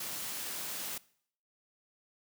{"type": "noise", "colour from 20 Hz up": "white", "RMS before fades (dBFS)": -39, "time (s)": [0, 0.98], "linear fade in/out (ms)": 5, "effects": ["noise-tail reverb RT60 0.6 s tail -21 dB re dry", "high-pass 100 Hz 12 dB/octave"]}